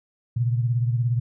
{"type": "beating tone pair", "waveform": "sine", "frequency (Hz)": [118.4, 135.4], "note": ["A#2", "C#3"], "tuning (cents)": [27, -40], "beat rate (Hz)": 17, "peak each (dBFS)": [-20, -28], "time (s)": [0.36, 1.2], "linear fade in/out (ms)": 10, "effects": []}